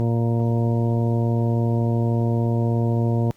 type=harmonic tone; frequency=116.54 Hz; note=A#2; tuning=in tune; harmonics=1 / 2 / 3 / 4 / 5 / 6 / 8; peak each=-19 / -25 / -29 / -31 / -33 / -35 / -37 dBFS; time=0-3.31 s; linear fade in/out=0 ms; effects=pink hiss -58 dBFS RMS until 3.36 s + Opus 24 kbps